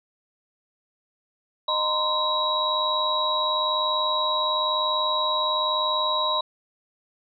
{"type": "tone cluster", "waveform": "sine", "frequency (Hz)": [616, 934, 1035, 3868], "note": ["D#5", "A#5", "C6", "B7"], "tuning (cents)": [-17, 3, -19, -37], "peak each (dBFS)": [-29, -31, -25, -25], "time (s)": [1.68, 6.41], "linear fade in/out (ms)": 5, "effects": []}